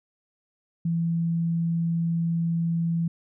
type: tone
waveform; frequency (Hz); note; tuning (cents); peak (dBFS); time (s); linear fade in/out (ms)
sine; 167.2; E3; +25; -22; 0.85-3.08; 5
effects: none